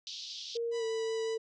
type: band-pass noise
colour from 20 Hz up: pink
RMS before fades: -43 dBFS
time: 0.07-0.57 s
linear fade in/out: 0 ms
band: 3200 to 5600 Hz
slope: 48 dB/octave
type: tone with pitch glide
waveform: sine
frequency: 466.2 to 448 Hz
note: A#4 to A4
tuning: 0 to +31 cents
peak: -31 dBFS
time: 0.55-1.38 s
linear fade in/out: 10 ms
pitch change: -69 cents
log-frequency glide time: 0.78-0.84 s
type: tone with vibrato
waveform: 10% pulse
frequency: 985 Hz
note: B5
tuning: 5 cents flat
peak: -34 dBFS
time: 0.71-1.38 s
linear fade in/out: 50 ms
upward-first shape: square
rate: 5.4 Hz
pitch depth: 8 cents each way
effects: resampled to 22050 Hz